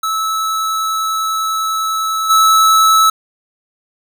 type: tone with level steps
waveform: square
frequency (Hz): 1305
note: E6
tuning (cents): -18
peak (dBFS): -16 / -8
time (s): 0.03-3.1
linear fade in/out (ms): 5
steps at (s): 2.29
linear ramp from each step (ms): 20
effects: none